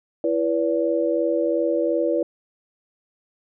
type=tone cluster; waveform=sine; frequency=334 / 490.2 / 573 Hz; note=E4 / B4 / D5; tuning=+23 / -13 / -43 cents; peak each=-23 dBFS; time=0.24-2.23 s; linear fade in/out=2 ms; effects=none